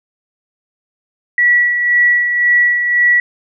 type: tone with tremolo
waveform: sine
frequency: 1940 Hz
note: B6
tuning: 31 cents flat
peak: -7 dBFS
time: 1.38-3.2 s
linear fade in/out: 2 ms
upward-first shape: sine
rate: 1.9 Hz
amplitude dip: 50%
effects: none